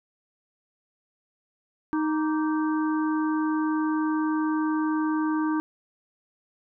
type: harmonic tone with a mistuned harmonic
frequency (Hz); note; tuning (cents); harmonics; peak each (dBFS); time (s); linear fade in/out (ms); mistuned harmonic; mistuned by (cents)
311.1; D#4; 0; 1 / 3 / 4 / 5; -23 / -33 / -35 / -37; 1.93-5.6; 0; 4; -110
effects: none